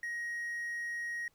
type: tone with hard clipping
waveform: triangle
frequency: 1885 Hz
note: A#6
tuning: 19 cents sharp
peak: -36 dBFS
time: 0.03-1.28 s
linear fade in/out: 2 ms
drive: 5 dB
effects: pink hiss -72 dBFS RMS until 1.34 s